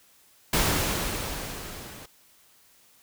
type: noise with level ramp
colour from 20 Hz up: pink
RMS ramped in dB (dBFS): -22 to -44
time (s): 0.53-2.06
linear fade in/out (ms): 5
effects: white hiss -59 dBFS RMS until 3.02 s